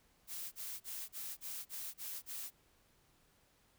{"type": "noise bursts", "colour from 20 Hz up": "blue", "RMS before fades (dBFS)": -44, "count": 8, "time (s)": [0.27, 2.508], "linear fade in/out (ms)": 50, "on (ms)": 250, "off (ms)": 34, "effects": ["pink hiss -71 dBFS RMS until 3.78 s"]}